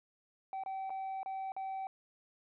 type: tone with dropouts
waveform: sine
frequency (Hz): 769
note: G5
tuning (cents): -33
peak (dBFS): -34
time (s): 0.53-1.87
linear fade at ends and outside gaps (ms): 1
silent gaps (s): 0.636-0.661 / 0.896-0.903 / 1.231-1.26 / 1.52-1.565
effects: tanh soft clip ceiling -36 dBFS